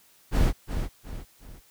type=noise with echo; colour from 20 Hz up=brown; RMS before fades=-20 dBFS; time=0.31-0.53 s; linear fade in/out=50 ms; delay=360 ms; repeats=3; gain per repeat=-8 dB; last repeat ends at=1.61 s; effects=white hiss -59 dBFS RMS until 1.7 s